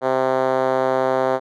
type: tone with band-pass filter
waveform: 5% pulse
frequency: 130.81 Hz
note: C3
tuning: in tune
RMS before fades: -19 dBFS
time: 0.01-1.4 s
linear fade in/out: 50 ms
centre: 550 Hz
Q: 1.6
effects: none